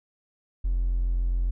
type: tone with hard clipping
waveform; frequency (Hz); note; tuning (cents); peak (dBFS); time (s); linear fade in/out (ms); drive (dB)
triangle; 43.65; F1; 0; -22; 0.64-1.51; 10; 3
effects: none